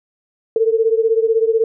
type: beating tone pair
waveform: sine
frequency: 444.6 / 460.6 Hz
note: A4 / A#4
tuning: +18 / -21 cents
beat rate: 16 Hz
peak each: -14 / -17 dBFS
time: 0.56-1.64 s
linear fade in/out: 2 ms
effects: none